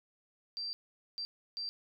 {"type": "tone bursts at uneven times", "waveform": "sine", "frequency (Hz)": 4699, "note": "D8", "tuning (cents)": 0, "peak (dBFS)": -36, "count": 3, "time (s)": [[0.57, 0.73], [1.18, 1.25], [1.57, 1.69]], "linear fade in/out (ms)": 0, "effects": []}